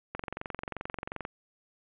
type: click train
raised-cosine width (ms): 0.5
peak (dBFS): -20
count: 26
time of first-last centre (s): 0.15-1.251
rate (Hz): 22.7
effects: resampled to 8000 Hz + 10-bit